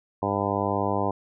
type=harmonic tone; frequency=100.4 Hz; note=G2; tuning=42 cents sharp; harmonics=1 / 2 / 3 / 4 / 5 / 6 / 7 / 8 / 9 / 10; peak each=-32 / -32 / -32 / -32 / -32 / -32 / -32 / -32 / -32 / -32 dBFS; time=0.22-1.11 s; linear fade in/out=5 ms; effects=none